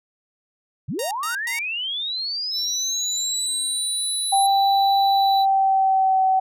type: linear sweep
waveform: sine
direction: up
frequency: 95.7 to 11175 Hz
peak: -24 dBFS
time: 0.88-4.47 s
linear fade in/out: 10 ms
type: tone bursts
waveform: 5% pulse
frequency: 931 Hz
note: A#5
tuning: 2 cents flat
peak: -16 dBFS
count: 3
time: 0.99-1.59 s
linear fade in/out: 2 ms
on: 120 ms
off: 120 ms
type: tone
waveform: triangle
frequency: 3951 Hz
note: B7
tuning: in tune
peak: -24 dBFS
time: 2.51-5.46 s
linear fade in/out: 50 ms
type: tone with pitch glide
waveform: sine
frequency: 787 to 759.8 Hz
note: G5 to F#5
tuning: +7 to +46 cents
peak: -15 dBFS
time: 4.32-6.4 s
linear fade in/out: 10 ms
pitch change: -61 cents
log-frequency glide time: 5.09-6.23 s
effects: none